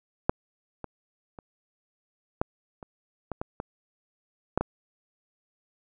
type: clicks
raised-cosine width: 1 ms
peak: -6 / -21 / -28 / -10 / -27 / -18 / -17 / -18 / -9 / -12 dBFS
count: 10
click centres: 0.295 / 0.843 / 1.388 / 2.415 / 2.828 / 3.317 / 3.415 / 3.601 / 4.576 / 4.61 s
effects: none